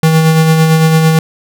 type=tone with tremolo; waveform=square; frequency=159.9 Hz; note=D#3; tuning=48 cents sharp; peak=-5 dBFS; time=0.03-1.19 s; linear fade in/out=2 ms; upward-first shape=sine; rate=8.9 Hz; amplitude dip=35%; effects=none